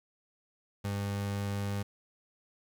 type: tone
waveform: 30% pulse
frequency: 100.6 Hz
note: G2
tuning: 45 cents sharp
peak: -29 dBFS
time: 0.84-1.83 s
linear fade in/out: 10 ms
effects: 11-bit